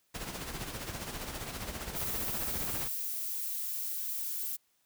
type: noise with tremolo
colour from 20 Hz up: pink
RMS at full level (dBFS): -38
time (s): 0.14-2.88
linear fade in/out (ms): 10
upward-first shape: sine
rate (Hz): 15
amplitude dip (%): 50
type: noise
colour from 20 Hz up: violet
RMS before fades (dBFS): -36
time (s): 1.95-4.57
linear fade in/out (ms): 20
effects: white hiss -73 dBFS RMS until 4.85 s